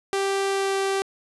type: tone with pitch glide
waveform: sawtooth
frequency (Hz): 392 to 389.7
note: G4 to G4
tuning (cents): 0 to -10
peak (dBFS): -18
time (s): 0.13-1.02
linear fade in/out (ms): 0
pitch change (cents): -10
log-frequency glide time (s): 0.49-0.75
effects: resampled to 24000 Hz + 9-bit